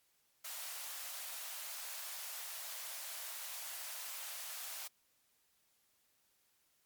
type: high-pass noise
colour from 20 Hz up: white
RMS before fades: -45 dBFS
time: 0.44-4.88 s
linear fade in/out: 10 ms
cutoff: 560 Hz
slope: 48 dB/octave
effects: white hiss -75 dBFS RMS until 6.85 s + MP3 96 kbps